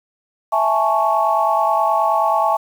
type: chord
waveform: sine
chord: A major seventh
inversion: second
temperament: equal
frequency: 659.3 / 830.6 / 880 / 1108.7 Hz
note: E5 / G#5 / A5 / C#6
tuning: 0 / 0 / 0 / 0 cents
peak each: -19 dBFS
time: 0.52-2.57 s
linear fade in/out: 10 ms
effects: tanh soft clip ceiling -3 dBFS + 7-bit